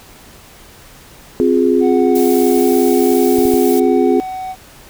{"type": "chord", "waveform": "sine", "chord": "F minor", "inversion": "second", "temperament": "equal with one note detuned", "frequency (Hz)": [261.6, 352.5, 415.3], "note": ["C4", "F4", "Ab4"], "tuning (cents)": [0, 16, 0], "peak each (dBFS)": -14, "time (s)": [1.4, 4.2], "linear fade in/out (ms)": 0}
{"type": "tone with pitch glide", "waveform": "triangle", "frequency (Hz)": [740, 749.9], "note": ["F#5", "F#5"], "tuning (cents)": [0, 23], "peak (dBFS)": -20, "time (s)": [1.8, 4.56], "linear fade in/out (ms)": 50, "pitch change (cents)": 23, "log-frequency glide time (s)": [2.55, 2.68]}
{"type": "noise", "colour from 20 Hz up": "blue", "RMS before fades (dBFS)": -26, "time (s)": [2.15, 3.8], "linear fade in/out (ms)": 5}
{"type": "clicks", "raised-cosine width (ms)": 5, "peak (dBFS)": -16, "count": 3, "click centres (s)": [3.386, 3.454, 3.539]}
{"effects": ["pink hiss -41 dBFS RMS until 4.89 s"]}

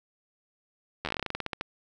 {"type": "slowing click train", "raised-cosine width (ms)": 0.3, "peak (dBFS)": -15, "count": 17, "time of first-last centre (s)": [1.05, 1.611], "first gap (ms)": 11, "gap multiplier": 1.14, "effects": []}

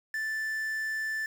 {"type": "tone with quantisation", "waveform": "triangle", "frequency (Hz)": 1760, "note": "A6", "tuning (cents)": 0, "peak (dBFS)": -28, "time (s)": [0.14, 1.26], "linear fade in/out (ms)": 2, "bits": 8, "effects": []}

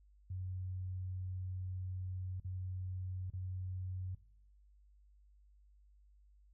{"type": "tone with dropouts", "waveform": "sine", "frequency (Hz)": 92.5, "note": "F#2", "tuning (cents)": 0, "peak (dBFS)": -39, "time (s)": [0.3, 4.15], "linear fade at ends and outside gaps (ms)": 5, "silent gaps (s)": [[2.4, 2.446], [3.302, 3.335]], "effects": ["noise-tail reverb RT60 0.6 s tail -17 dB re dry", "added 50 Hz sine -62 dBFS peak until 6.53 s"]}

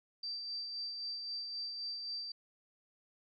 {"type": "tone with tremolo", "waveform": "sine", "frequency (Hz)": 4671, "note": "D8", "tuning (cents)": -10, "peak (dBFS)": -37, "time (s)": [0.23, 2.32], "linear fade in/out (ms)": 5, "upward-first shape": "sine", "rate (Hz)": 3.8, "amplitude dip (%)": 35, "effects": []}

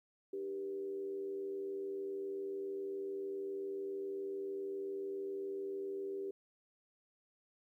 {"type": "tone with frequency modulation", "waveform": "sine", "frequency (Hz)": 392, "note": "G4", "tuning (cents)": 0, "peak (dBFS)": -38, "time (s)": [0.33, 6.31], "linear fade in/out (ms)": 5, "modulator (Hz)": 87.2, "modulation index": 0.47, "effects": ["13-bit"]}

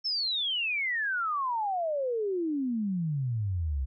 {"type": "exponential sweep", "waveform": "sine", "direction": "down", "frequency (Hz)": [5410, 63.4], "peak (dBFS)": -27, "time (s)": [0.04, 3.86], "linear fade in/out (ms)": 20, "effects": []}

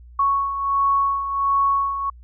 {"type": "beating tone pair", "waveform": "sine", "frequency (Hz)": [1108.7, 1110.1], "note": ["C#6", "C#6"], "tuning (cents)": [0, 2], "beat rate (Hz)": 1.4, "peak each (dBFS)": [-18, -25], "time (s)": [0.19, 2.1], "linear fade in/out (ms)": 5, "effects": ["added 60 Hz sine -41 dBFS peak until 2.23 s"]}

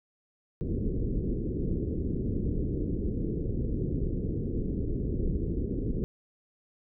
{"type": "low-pass noise", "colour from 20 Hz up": "pink", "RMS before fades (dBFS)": -30, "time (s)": [0.61, 6.04], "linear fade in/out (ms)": 0, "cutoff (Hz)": 440, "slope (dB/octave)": 48, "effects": []}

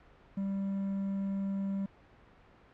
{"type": "tone with quantisation", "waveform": "triangle", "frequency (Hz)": 196, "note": "G3", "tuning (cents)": 0, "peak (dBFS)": -29, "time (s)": [0.37, 1.86], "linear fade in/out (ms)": 5, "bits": 9, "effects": ["pink hiss -59 dBFS RMS until 2.73 s", "low-pass 2000 Hz 12 dB/octave"]}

